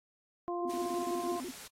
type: harmonic tone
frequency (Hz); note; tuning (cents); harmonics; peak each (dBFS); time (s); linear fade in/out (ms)
349.1; F4; -1; 1 / 2 / 3; -35 / -38 / -40; 0.48-1.4; 0
type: tone with vibrato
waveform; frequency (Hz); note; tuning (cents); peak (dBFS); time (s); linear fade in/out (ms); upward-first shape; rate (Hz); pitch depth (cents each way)
sine; 303; D#4; -46; -38; 0.61-1.52; 20; square; 12; 290
type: noise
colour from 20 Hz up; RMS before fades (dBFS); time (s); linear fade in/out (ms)
white; -47; 0.69-1.68; 10
effects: low-pass 11000 Hz 12 dB/octave + AAC 48 kbps